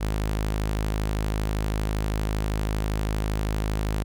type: tone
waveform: sawtooth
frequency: 52.6 Hz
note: G#1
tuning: 23 cents sharp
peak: -20 dBFS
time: 0-4.04 s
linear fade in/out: 20 ms
effects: none